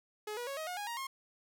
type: tone with pitch steps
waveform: sawtooth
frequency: 423.4 / 483.6 / 552.3 / 630.7 / 720.3 / 822.7 / 939.6 / 1073.1 Hz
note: G#4 / B4 / C#5 / D#5 / F#5 / G#5 / A#5 / C6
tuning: +33 / -36 / -6 / +23 / -47 / -17 / +13 / +43 cents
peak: -34 dBFS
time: 0.27-1.07 s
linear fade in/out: 5 ms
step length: 100 ms
effects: none